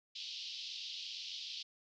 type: band-pass noise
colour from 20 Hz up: pink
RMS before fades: -45 dBFS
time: 0.15-1.63 s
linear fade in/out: 10 ms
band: 2900 to 5200 Hz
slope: 48 dB/octave
effects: none